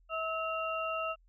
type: tone cluster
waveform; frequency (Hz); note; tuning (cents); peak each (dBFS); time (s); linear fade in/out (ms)
sine; 648 / 1294 / 2767; E5 / E6 / F7; -30 / -32 / -17; -36 / -35 / -39; 0.09-1.16; 50
effects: added 42 Hz sine -61 dBFS peak until 1.28 s